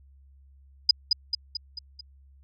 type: tone with echo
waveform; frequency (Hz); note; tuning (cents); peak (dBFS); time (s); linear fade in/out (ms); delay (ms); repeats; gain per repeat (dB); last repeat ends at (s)
sine; 4978; D#8; 0; -12; 0.89-0.91; 5; 220; 5; -5; 2.01
effects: added 68 Hz sine -52 dBFS peak until 2.43 s